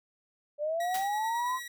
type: linear sweep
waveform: sine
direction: up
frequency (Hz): 579 to 1046.5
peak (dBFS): -28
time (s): 0.58-1.6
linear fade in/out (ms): 50
type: tone with tremolo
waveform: sawtooth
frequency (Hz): 1922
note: B6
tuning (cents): -48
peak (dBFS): -34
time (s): 0.8-1.68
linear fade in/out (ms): 5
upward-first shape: square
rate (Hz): 9.1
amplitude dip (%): 25
type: noise with exponential decay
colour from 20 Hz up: white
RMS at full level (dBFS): -35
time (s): 0.94-1.19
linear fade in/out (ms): 5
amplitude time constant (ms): 54
effects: none